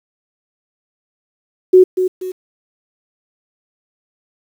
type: tone with echo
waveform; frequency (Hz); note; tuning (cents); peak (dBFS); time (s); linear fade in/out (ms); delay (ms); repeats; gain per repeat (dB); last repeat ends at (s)
sine; 370; F#4; 0; -3; 1.73-1.84; 10; 240; 2; -9; 2.32
effects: 7-bit